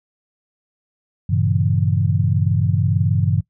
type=chord; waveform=sine; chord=G diminished seventh; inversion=none; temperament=equal; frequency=98 / 116.54 / 138.59 / 164.81 Hz; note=G2 / Bb2 / Db3 / Fb3; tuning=0 / 0 / 0 / 0 cents; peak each=-18 / -22 / -20 / -22 dBFS; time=1.29-3.41 s; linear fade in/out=10 ms; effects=noise-tail reverb RT60 0.1 s tail -20 dB re dry